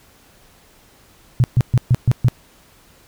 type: tone bursts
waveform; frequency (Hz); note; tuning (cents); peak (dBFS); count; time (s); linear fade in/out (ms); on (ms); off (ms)
sine; 123.47; B2; 0; -9; 6; 1.4-2.284; 0; 39; 130
effects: pink hiss -51 dBFS RMS until 3.07 s